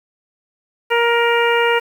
harmonic tone, 469.8 Hz, A#4, 13 cents sharp, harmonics 1 / 2 / 3 / 4 / 5 / 6, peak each -16 / -19 / -21 / -22 / -23 / -24 dBFS, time 0.9-1.8 s, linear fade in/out 20 ms, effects 7-bit

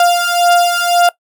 35% pulse beating tone pair, 698.5 / 700.4 Hz, F5 / F5, 0 / +5 cents, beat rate 1.9 Hz, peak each -11 dBFS, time 0-1.09 s, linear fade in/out 2 ms, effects noise-tail reverb RT60 0.1 s tail -19 dB re dry

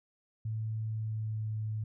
sine tone with pitch glide, 110 to 108.42 Hz, A2 to A2, 0 to -25 cents, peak -32 dBFS, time 0.45-1.84 s, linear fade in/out 5 ms, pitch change -25 cents, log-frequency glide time 0.84-1.54 s, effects none

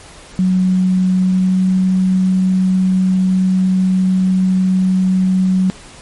sine tone with pitch glide, 185 to 186.5 Hz, F#3 to F#3, 0 to +14 cents, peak -10 dBFS, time 0.39-5.7 s, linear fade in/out 0 ms, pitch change +14 cents, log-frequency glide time 1.14-1.66 s, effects pink hiss -38 dBFS RMS until 6.01 s + MP3 48 kbps

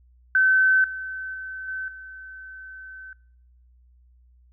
sine tone with level steps, 1531 Hz, G6, 41 cents flat, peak -15 / -30 / -32 / -28 / -38 dBFS, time 0.35-3.13 s, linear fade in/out 2 ms, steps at 0.84 / 1.34 / 1.68 / 1.88 s, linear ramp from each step 2 ms, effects noise-tail reverb RT60 0.7 s tail -25 dB re dry + added 61 Hz sine -53 dBFS peak until 4.52 s

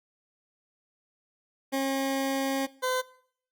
20% pulse tone pair in turn, 270.4 / 510.4 Hz, C#4 / C5, -43 / -43 cents, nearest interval major seventh, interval 1100 cents, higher second, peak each -21 dBFS, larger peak neither, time 1.72-2.67 / 2.82-3.02 s, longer first, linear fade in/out 20 ms, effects noise-tail reverb RT60 0.6 s tail -20 dB re dry + Opus 48 kbps

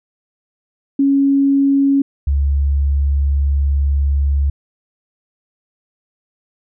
sine tone pair in turn, 276.7 / 70.2 Hz, C#4 / C#2, -3 / +22 cents, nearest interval 2 octaves, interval 2375 cents, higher first, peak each -10 / -12 dBFS, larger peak first, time 0.99-2.02 / 2.27-4.5 s, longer second, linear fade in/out 5 ms, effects none

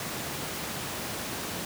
pink high-pass noise, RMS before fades -35 dBFS, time 0-1.65 s, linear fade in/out 2 ms, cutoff 110 Hz, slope 12 dB/octave, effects none

